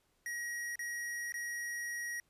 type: tone with dropouts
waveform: square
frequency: 1900 Hz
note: A#6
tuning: 33 cents sharp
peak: -38 dBFS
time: 0.26-2.2 s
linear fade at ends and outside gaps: 1 ms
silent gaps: 0.756-0.792 / 1.322-1.341 s
effects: pink hiss -75 dBFS RMS until 2.29 s + resampled to 32000 Hz